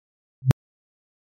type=tone with exponential growth; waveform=sine; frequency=130.2 Hz; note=C3; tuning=8 cents flat; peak=-4 dBFS; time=0.42-0.51 s; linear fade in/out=0 ms; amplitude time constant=19 ms; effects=MP3 64 kbps